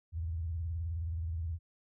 sine tone with vibrato, 82.41 Hz, E2, in tune, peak -33 dBFS, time 0.12-1.59 s, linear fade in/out 50 ms, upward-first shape square, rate 19 Hz, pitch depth 120 cents each way, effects none

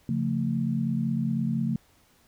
sine chord, Db augmented, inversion none, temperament equal with one note detuned, 138.59 / 174.61 / 224.5 Hz, Db3 / F3 / A3, 0 / 0 / +35 cents, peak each -29 / -30 / -27 dBFS, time 0.09-1.76 s, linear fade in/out 2 ms, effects pink hiss -62 dBFS RMS until 2.27 s

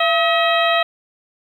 harmonic tone with a mistuned harmonic, 639 Hz, D#5, 46 cents sharp, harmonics 1 / 2 / 3 / 4 / 5 / 6, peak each -17 / -20 / -22 / -23 / -24 / -25 dBFS, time 0-0.83 s, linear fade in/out 5 ms, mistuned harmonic 1, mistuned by +100 cents, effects 8-bit

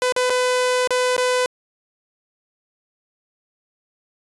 sawtooth tone with dropouts, 502 Hz, B4, 28 cents sharp, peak -13 dBFS, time 0.02-1.46 s, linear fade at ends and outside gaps 1 ms, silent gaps 0.123-0.163 / 0.297-0.302 / 0.874-0.906 / 1.166-1.179 s, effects resampled to 24000 Hz

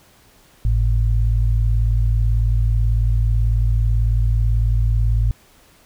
sine tone pair together, 51.81 / 110 Hz, G#1 / A2, -3 / 0 cents, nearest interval octave + minor second, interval 1303 cents, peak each -15 / -19 dBFS, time 0.65-5.31 s, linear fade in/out 0 ms, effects pink hiss -52 dBFS RMS until 5.85 s

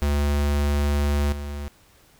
square tone with level steps, 72.3 Hz, D2, 27 cents flat, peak -20 / -30 dBFS, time 0.02-1.68 s, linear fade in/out 0 ms, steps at 1.32 s, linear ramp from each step 5 ms, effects pink hiss -56 dBFS RMS until 2.19 s

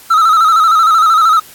triangle tone with vibrato, 1299 Hz, E6, 26 cents flat, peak -4 dBFS, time 0.1-1.4 s, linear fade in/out 10 ms, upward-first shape square, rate 13 Hz, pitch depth 54 cents each way, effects white hiss -38 dBFS RMS until 1.54 s + AAC 64 kbps

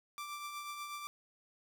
sawtooth tone with tremolo, 1174.7 Hz, D6, in tune, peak -36 dBFS, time 0.18-1.07 s, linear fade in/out 0 ms, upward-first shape triangle, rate 8.2 Hz, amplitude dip 45%, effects none

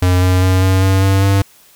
square tone with pitch steps, 90.7 / 91.91 / 93.14 / 94.39 / 95.65 / 96.93 / 98.23 Hz, F#2 / F#2 / F#2 / F#2 / G2 / G2 / G2, -34 / -11 / +12 / +35 / -42 / -19 / +4 cents, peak -10 dBFS, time 0.02-1.42 s, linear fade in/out 5 ms, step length 200 ms, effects white hiss -47 dBFS RMS until 1.75 s

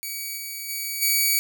5% pulse tone with level steps, 2272 Hz, C#7, 42 cents sharp, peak -20 / -22 / -18 / -9 dBFS, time 0.03-1.39 s, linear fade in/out 0 ms, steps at 0.36 / 0.68 / 1.01 s, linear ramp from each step 20 ms, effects none

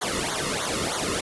pink noise with flanger, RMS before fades -27 dBFS, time 0.01-1.21 s, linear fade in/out 10 ms, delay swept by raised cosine 0.38 to 1.3 ms, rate 3.2 Hz, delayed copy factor -0.95, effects resampled to 24000 Hz

